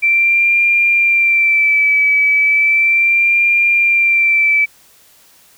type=tone with vibrato; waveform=sine; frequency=2341 Hz; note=D7; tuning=6 cents flat; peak=-9 dBFS; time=0.02-4.66 s; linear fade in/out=20 ms; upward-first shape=sine; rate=0.35 Hz; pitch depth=38 cents each way; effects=white hiss -48 dBFS RMS until 5.57 s